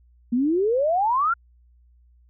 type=exponential sweep; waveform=sine; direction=up; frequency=230 to 1426 Hz; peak=-18 dBFS; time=0.32-1.34 s; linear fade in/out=10 ms; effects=added 60 Hz sine -53 dBFS peak until 2.29 s